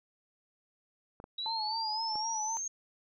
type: clicks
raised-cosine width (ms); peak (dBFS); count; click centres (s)
1; -32; 3; 1.201 / 1.241 / 2.156
type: linear sweep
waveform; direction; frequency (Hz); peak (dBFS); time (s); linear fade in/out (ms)
sine; up; 3843 to 6500; -34; 1.38-2.68; 5
type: tone with vibrato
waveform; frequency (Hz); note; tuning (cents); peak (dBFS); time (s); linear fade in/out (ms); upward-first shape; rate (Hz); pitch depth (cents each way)
sine; 880; A5; 0; -34; 1.46-2.57; 0; sine; 3.9; 58
effects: none